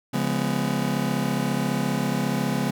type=chord; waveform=40% pulse; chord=C# dominant seventh; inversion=none; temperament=just; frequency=138.59 / 173.24 / 207.9 / 249.5 Hz; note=C#3 / E#3 / G#3 / B3; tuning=0 / -14 / +2 / +18 cents; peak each=-28 / -28 / -27 / -27 dBFS; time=0.13-2.71 s; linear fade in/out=10 ms; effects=none